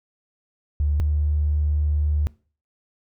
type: tone pair in turn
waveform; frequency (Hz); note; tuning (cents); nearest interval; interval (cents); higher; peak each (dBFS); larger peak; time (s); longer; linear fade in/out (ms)
triangle; 73.42 / 74.66; D2 / D2; 0 / +29; unison; 29; second; -14; neither; 0.8-1 / 1-2.27; second; 0
effects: noise-tail reverb RT60 0.4 s tail -25 dB re dry + tanh soft clip ceiling -16 dBFS